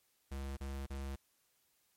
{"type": "tone bursts", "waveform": "square", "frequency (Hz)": 68.3, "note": "C#2", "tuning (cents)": -25, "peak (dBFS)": -40, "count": 3, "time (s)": [0.31, 1.16], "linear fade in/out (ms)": 10, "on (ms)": 260, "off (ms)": 35, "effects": ["white hiss -75 dBFS RMS until 1.96 s", "MP3 64 kbps"]}